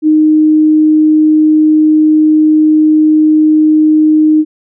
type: tone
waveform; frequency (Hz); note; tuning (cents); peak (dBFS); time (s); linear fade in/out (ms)
sine; 308.9; D#4; -12; -4; 0.02-4.45; 50
effects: none